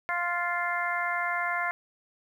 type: harmonic tone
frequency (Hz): 349.2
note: F4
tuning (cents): 0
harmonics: 2 / 3 / 4 / 5 / 6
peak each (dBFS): -33 / -33 / -33 / -33 / -33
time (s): 0.09-1.71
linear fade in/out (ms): 0
effects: 10-bit